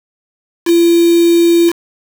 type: tone with quantisation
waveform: sine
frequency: 339.7 Hz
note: F4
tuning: 48 cents flat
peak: -6 dBFS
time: 0.65-1.73 s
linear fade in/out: 50 ms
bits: 3
effects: none